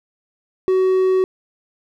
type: tone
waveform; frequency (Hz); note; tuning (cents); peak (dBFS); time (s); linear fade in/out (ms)
triangle; 375; F#4; +23; -11; 0.68-1.24; 0
effects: none